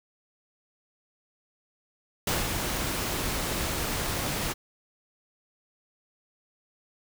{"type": "noise with ADSR envelope", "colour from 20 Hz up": "pink", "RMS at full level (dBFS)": -26, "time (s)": [2.27, 4.54], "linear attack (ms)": 4, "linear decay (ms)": 180, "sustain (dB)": -4, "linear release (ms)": 26, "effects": []}